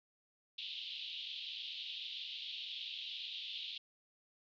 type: band-pass noise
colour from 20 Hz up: white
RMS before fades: -45 dBFS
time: 0.58-3.78 s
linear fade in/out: 5 ms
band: 2900 to 3800 Hz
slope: 48 dB/octave
effects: none